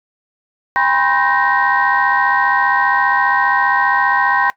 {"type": "tone cluster", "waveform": "sine", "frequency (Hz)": [803, 991, 1066, 1553, 1869], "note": ["G5", "B5", "C6", "G6", "A#6"], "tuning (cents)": [41, 6, 32, -17, 4], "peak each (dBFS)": -18, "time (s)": [0.76, 4.5], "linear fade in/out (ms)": 0, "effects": ["noise-tail reverb RT60 0.1 s tail -19 dB re dry", "tanh soft clip ceiling -3 dBFS"]}